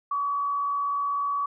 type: tone with frequency modulation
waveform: sine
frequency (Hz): 1136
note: C#6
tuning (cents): +42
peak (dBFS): -24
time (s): 0.11-1.46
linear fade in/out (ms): 5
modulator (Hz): 60.2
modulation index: 0.33
effects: none